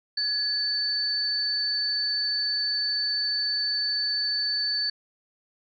sine tone pair together, 1691 / 4514 Hz, G#6 / C#8, +31 / +31 cents, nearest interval octave + perfect fourth, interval 1700 cents, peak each -35 / -24 dBFS, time 0.17-4.9 s, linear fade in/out 5 ms, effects none

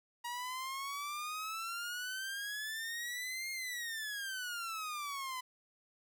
sawtooth exponential two-way sweep, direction up then down, 950 to 2139 to 1006 Hz, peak -35 dBFS, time 0.24-5.41 s, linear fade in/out 10 ms, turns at 3.51 s, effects none

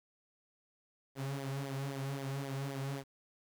sawtooth tone with flanger, 137.1 Hz, C#3, 19 cents flat, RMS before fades -39 dBFS, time 1.15-3.04 s, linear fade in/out 50 ms, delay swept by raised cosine 0.72 to 4.32 ms, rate 3.8 Hz, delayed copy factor -0.7, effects 10-bit

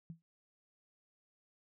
sine tone with exponential decay, 165 Hz, E3, 2 cents sharp, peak -40 dBFS, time 0.1-0.22 s, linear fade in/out 0 ms, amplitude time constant 24 ms, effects none

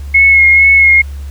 sine tone with vibrato, 2172 Hz, C#7, 36 cents flat, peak -3 dBFS, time 0.14-1.02 s, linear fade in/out 10 ms, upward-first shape sine, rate 2.2 Hz, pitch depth 24 cents each way, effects added 70 Hz sine -21 dBFS peak until 1.3 s + pink hiss -42 dBFS RMS until 1.3 s

